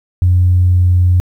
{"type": "tone", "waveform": "sine", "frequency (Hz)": 89.9, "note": "F#2", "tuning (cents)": -49, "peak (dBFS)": -6, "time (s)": [0.22, 1.2], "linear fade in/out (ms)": 0, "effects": ["tanh soft clip ceiling -2 dBFS", "8-bit"]}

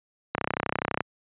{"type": "click train", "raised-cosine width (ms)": 0.5, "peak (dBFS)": -9, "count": 22, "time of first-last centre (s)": [0.35, 1.006], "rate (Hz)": 32, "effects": ["high-pass 100 Hz 12 dB/octave", "resampled to 8000 Hz"]}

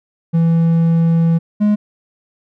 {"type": "tone pair in turn", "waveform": "triangle", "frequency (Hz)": [165.8, 208.9], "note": ["E3", "G#3"], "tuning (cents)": [10, 10], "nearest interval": "major third", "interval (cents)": 400, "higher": "second", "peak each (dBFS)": -8, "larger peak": "neither", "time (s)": [[0.33, 1.39], [1.6, 1.76]], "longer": "first", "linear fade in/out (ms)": 20, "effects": []}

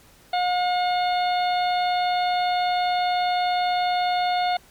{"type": "harmonic tone", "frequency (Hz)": 719, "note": "F#5", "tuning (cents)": -50, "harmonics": [1, 2, 3, 4, 5, 6], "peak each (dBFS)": [-20, -33, -33, -38, -33, -35], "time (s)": [0.33, 4.57], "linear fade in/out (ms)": 5, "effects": ["pink hiss -53 dBFS RMS until 4.7 s", "MP3 96 kbps"]}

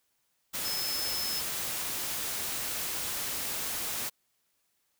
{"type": "tone in noise", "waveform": "sine", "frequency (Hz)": 5200, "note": "E8", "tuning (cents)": -24, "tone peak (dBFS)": -33, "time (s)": [0.64, 1.41], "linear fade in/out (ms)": 20, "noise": "white", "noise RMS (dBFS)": -34, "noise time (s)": [0.53, 4.1], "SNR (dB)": -2, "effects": ["white hiss -75 dBFS RMS until 4.99 s"]}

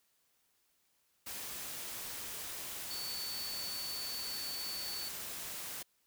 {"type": "tone in noise", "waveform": "sine", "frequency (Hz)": 4480, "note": "C#8", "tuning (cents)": 18, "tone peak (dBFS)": -40, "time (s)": [2.9, 5.09], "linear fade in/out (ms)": 10, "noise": "white", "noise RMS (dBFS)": -43, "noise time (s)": [1.26, 5.83], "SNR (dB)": 0, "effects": ["white hiss -75 dBFS RMS until 6.06 s"]}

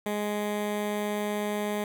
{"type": "tone with notch filter", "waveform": "15% pulse", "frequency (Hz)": 208.1, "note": "G#3", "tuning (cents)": 4, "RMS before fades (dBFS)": -30, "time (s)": [0.06, 1.84], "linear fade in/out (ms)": 2, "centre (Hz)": 5100, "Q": 1.6, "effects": []}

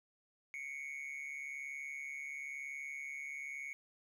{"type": "tone with amplitude modulation", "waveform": "triangle", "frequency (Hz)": 2212, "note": "C#7", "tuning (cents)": -4, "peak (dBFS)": -37, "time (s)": [0.54, 3.73], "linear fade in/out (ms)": 0, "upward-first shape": "sine", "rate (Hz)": 141, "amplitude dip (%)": 70, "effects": []}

